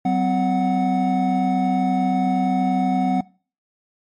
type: tone cluster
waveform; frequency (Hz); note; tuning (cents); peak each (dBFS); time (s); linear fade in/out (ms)
triangle; 187.9 / 256.5 / 737; F#3 / C4 / F#5; +27 / -34 / -7; -19; 0.05-3.21; 5
effects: noise-tail reverb RT60 0.4 s tail -23 dB re dry + MP3 48 kbps